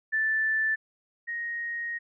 sine tone pair in turn, 1760 / 1872.6 Hz, A6 / A#6, 0 / +7 cents, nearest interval minor second, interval 107 cents, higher second, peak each -23 / -30 dBFS, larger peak first, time 0.12-0.76 / 1.27-1.99 s, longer second, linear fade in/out 20 ms, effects none

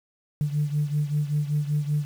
sine beating tone pair, 146.83 / 152.03 Hz, D3 / D#3, 0 / -40 cents, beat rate 5.2 Hz, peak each -23 / -27 dBFS, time 0.41-2.05 s, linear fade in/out 0 ms, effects tanh soft clip ceiling -16 dBFS + 8-bit

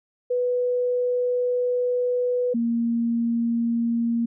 sine tone pair in turn, 493.9 / 233.1 Hz, B4 / A#3, 0 / 0 cents, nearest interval octave + minor second, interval 1300 cents, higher first, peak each -20 dBFS, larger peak neither, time 0.3-2.54 / 2.54-4.26 s, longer first, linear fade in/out 10 ms, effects none

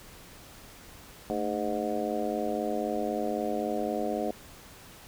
harmonic tone with a mistuned harmonic, 103.83 Hz, G#2, in tune, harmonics 2 / 3 / 4 / 5 / 6 / 7, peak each -35 / -35 / -35 / -35 / -35 / -35 dBFS, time 1.3-4.31 s, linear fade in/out 0 ms, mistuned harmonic 2, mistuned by +110 cents, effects pink hiss -50 dBFS RMS until 5.07 s

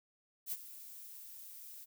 violet noise with ADSR envelope, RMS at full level -37 dBFS, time 0.46-1.86 s, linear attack 61 ms, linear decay 40 ms, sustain -14 dB, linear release 30 ms, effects none

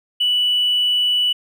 sine tone with hard clipping, 2960 Hz, F#7, in tune, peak -15 dBFS, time 0.2-1.33 s, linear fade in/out 10 ms, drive 1 dB, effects none

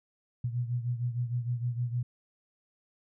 sine beating tone pair, 120 / 126.5 Hz, B2 / B2, -49 / +42 cents, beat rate 6.5 Hz, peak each -30 / -35 dBFS, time 0.44-2.03 s, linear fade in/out 5 ms, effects none

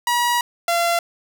sawtooth tone pair in turn, 962 / 685 Hz, B5 / F5, -46 / -34 cents, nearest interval tritone, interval 588 cents, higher first, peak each -13 dBFS, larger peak neither, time 0.07-0.41 / 0.68-0.99 s, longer first, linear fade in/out 2 ms, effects none

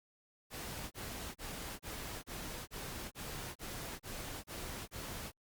pink noise bursts, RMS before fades -44 dBFS, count 11, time 0.5-5.32 s, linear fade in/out 50 ms, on 410 ms, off 31 ms, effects Opus 48 kbps

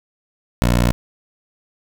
15% pulse tone, 59.8 Hz, A#1, 45 cents sharp, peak -7 dBFS, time 0.62-0.92 s, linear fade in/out 0 ms, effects 8-bit

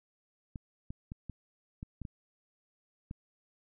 clicks, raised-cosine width 5 ms, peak -28 dBFS, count 8, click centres 0.558 / 0.905 / 1.119 / 1.297 / 1.829 / 2.017 / 2.052 / 3.111 s, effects none

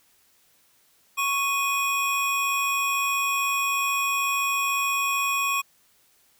square tone pair together, 1108.7 / 2489 Hz, C#6 / D#7, 0 / 0 cents, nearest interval octave + major second, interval 1400 cents, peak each -26 dBFS, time 1.17-5.62 s, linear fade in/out 20 ms, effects white hiss -62 dBFS RMS until 6.39 s

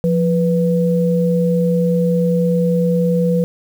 sine tone pair together, 174.02 / 492.2 Hz, F3 / B4, -6 / -6 cents, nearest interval octave + tritone, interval 1800 cents, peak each -14 / -17 dBFS, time 0.04-3.44 s, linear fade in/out 0 ms, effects 7-bit

